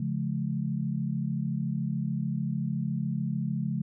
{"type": "tone cluster", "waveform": "sine", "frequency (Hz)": [139.8, 173.4, 213.3], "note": ["C#3", "F3", "G#3"], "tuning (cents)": [15, -12, 46], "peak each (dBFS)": [-31, -32, -32], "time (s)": [0, 3.82], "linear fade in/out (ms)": 5, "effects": []}